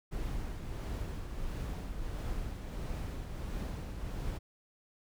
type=noise with tremolo; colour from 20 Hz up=brown; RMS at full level=-36 dBFS; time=0.11-4.39 s; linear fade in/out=20 ms; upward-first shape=triangle; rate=1.5 Hz; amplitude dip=45%; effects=none